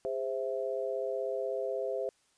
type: chord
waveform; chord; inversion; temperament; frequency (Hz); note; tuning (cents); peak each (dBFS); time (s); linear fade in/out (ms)
sine; Ab augmented; none; equal with one note detuned; 407 / 523.3 / 659.3; Ab4 / C5 / E5; -35 / 0 / 0; -36 / -34 / -37; 0.05-2.09; 0
effects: white hiss -70 dBFS RMS until 2.37 s + resampled to 22050 Hz